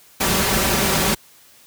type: noise with comb filter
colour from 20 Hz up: pink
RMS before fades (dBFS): -18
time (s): 0.2-1.15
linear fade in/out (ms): 10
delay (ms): 5.2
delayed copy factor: +0.5
effects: white hiss -50 dBFS RMS until 1.66 s + high-pass 60 Hz 12 dB/octave